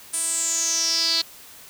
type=tone with band-pass filter sweep; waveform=sawtooth; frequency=330 Hz; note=E4; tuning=2 cents sharp; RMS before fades=-23 dBFS; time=0.13-1.22 s; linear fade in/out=10 ms; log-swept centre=9300 to 4300 Hz; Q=8.7; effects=white hiss -45 dBFS RMS until 1.69 s